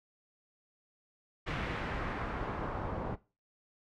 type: noise with low-pass filter sweep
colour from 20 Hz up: pink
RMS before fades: -37 dBFS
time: 1.46-3.16 s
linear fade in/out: 20 ms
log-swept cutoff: 2400 to 890 Hz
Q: 1.3
effects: noise-tail reverb RT60 0.3 s tail -18 dB re dry

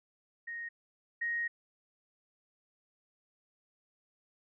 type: tone pair in turn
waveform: sine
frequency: 1864.7 / 1873.7 Hz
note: A#6 / A#6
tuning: 0 / +8 cents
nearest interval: unison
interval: 8 cents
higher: second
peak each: -38 / -31 dBFS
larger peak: second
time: 0.47-0.69 / 1.21-1.48 s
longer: second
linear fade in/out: 10 ms
effects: none

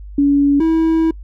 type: tone pair in turn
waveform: sine / triangle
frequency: 283.7 / 324 Hz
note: C#4 / E4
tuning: +40 / -30 cents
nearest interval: major second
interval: 230 cents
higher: second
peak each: -9 dBFS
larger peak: neither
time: 0.18-0.6 / 0.6-1.11 s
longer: second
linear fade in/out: 5 ms
effects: noise-tail reverb RT60 0.1 s tail -24 dB re dry + added 50 Hz sine -30 dBFS peak until 1.23 s

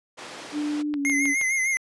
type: band-pass noise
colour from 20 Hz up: pink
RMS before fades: -40 dBFS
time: 0.17-0.83 s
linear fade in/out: 20 ms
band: 320 to 6300 Hz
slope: 12 dB/octave
type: tone with pitch glide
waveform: sine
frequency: 296.9 to 282.2 Hz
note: D4 to C#4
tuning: +19 to +31 cents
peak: -24 dBFS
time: 0.52-1.35 s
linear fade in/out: 50 ms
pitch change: -88 cents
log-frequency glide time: 0.94-0.99 s
type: click train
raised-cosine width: 0.3 ms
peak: -20 dBFS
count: 4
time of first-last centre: 0.94-1.413 s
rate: 6.34 Hz
type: tone with vibrato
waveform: square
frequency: 2096 Hz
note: C7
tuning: 2 cents sharp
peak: -22 dBFS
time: 1.05-1.77 s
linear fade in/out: 0 ms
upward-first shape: sine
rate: 6.6 Hz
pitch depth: 54 cents each way
effects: resampled to 24000 Hz

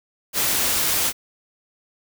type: noise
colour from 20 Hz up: white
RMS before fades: -21 dBFS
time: 0.33-1.13 s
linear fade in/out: 50 ms
effects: none

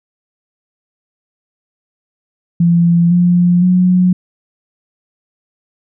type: tone with pitch steps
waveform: sine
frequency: 170.7 / 176.11 / 181.69 Hz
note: F3 / F3 / F#3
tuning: -39 / +15 / -31 cents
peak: -7 dBFS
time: 2.6-4.13 s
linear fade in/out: 5 ms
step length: 510 ms
effects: none

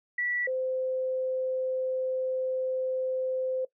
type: tone pair in turn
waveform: sine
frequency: 1953 / 517.3 Hz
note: B6 / C5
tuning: -20 / -20 cents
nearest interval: octave + major seventh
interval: 2300 cents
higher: first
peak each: -27 dBFS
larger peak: neither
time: 0.18-0.47 / 0.47-3.65 s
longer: second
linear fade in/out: 5 ms
effects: noise-tail reverb RT60 0.1 s tail -19 dB re dry

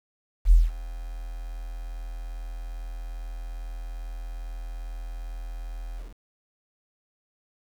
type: tone with ADSR envelope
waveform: sine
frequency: 41.2 Hz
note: E1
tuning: in tune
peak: -10 dBFS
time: 0.45-6.16 s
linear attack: 63 ms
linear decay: 190 ms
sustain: -22 dB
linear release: 180 ms
effects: 8-bit

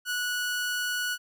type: tone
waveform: sawtooth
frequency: 1470 Hz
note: F#6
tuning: 12 cents flat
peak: -24 dBFS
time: 0.05-1.18 s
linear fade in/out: 50 ms
effects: none

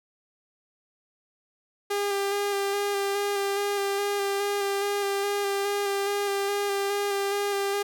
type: tone with vibrato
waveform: sawtooth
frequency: 401.5 Hz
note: G4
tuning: 41 cents sharp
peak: -21 dBFS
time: 1.9-7.83 s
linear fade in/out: 10 ms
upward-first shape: square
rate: 2.4 Hz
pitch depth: 17 cents each way
effects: none

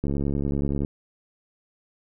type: click train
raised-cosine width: 3 ms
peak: -14 dBFS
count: 58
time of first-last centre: 0.04-0.849 s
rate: 70.5 Hz
effects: none

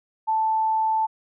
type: tone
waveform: sine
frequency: 880 Hz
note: A5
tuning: in tune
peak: -19 dBFS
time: 0.27-1.07 s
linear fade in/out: 20 ms
effects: none

